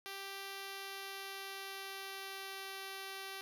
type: tone with pitch glide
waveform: 5% pulse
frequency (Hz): 392 to 387.9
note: G4 to G4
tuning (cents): 0 to -18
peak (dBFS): -32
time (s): 0.06-3.41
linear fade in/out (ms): 0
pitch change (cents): -18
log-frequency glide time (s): 0.41-2.79
effects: none